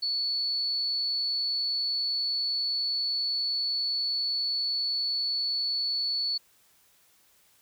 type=tone; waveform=sine; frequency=4435 Hz; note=C#8; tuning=in tune; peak=-26 dBFS; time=0.02-6.38 s; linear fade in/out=10 ms; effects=white hiss -63 dBFS RMS until 7.61 s